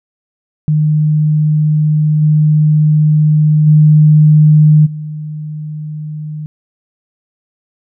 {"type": "tone with level steps", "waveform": "sine", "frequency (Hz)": 152.6, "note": "D#3", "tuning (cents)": -33, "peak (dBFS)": [-8, -6, -3, -20], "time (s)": [0.68, 6.46], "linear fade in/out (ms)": 0, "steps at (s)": [2.21, 3.66, 4.85], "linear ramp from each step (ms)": 20, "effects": []}